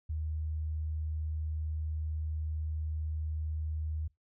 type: tone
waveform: sine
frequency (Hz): 77.78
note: D#2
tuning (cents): 0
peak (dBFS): -32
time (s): 0.09-4.08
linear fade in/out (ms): 10
effects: noise-tail reverb RT60 0.2 s tail -24 dB re dry